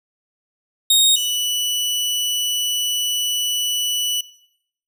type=tone pair in turn; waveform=sawtooth; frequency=3729 / 2960 Hz; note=A#7 / F#7; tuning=0 / 0 cents; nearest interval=major third; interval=400 cents; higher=first; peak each=-8 / -16 dBFS; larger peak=first; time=0.9-1.16 / 1.16-4.21 s; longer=second; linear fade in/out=5 ms; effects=noise-tail reverb RT60 0.7 s tail -18 dB re dry